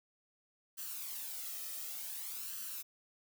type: noise with flanger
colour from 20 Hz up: blue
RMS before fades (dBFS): -43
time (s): 0.77-2.83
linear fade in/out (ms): 20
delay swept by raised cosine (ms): 0.67 to 1.62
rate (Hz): 0.55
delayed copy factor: +0.6
effects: none